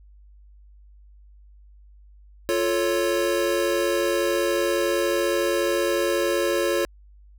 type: chord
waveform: square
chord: F augmented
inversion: none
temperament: equal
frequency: 349.2 / 440 / 554.4 Hz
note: F4 / A4 / C#5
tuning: 0 / 0 / 0 cents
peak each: -25 / -28 / -25 dBFS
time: 2.49-6.85 s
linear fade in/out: 0 ms
effects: added 50 Hz sine -47 dBFS peak until 7.38 s